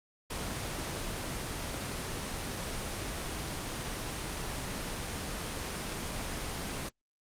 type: noise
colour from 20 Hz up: pink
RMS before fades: -36 dBFS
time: 0.3-6.89 s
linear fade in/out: 5 ms
effects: low-pass 11000 Hz 12 dB/octave + Opus 24 kbps